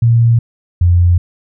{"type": "tone pair in turn", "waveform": "sine", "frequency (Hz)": [116.7, 87.59], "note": ["A#2", "F2"], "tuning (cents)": [2, 6], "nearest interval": "perfect fourth", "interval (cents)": 496, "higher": "first", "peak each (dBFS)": -6, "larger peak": "neither", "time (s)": [[0.02, 0.39], [0.81, 1.18]], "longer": "neither", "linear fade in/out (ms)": 5, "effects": []}